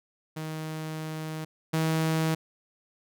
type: tone pair in turn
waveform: sawtooth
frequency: 157.2 / 159.95 Hz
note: D#3 / D#3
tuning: +18 / +48 cents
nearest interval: unison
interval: 30 cents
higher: second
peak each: -29 / -20 dBFS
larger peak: second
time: 0.36-1.45 / 1.73-2.35 s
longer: first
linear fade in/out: 10 ms
effects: none